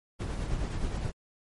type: noise with tremolo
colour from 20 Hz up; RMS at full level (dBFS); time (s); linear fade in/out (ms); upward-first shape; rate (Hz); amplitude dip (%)
brown; -30; 0.19-1.12; 20; triangle; 9.5; 45
effects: MP3 48 kbps